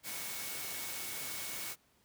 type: tone in noise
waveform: sine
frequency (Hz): 2217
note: C#7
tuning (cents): 0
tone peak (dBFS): -50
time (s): 0.03-1.76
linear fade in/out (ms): 50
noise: white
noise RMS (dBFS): -41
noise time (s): 0.03-1.76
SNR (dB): -12
effects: pink hiss -70 dBFS RMS until 2.04 s + high-pass 60 Hz 12 dB/octave